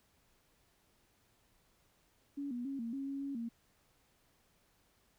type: tone with pitch steps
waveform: sine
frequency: 282.5 / 242.5 / 274.2 / 230.8 / 273.5 / 276 / 278.2 / 231.9 Hz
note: C#4 / B3 / C#4 / A#3 / C#4 / C#4 / C#4 / A#3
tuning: +33 / -31 / -19 / -17 / -23 / -7 / +6 / -9 cents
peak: -37 dBFS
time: 2.37-3.49 s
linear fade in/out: 10 ms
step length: 140 ms
effects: pink hiss -72 dBFS RMS until 5.18 s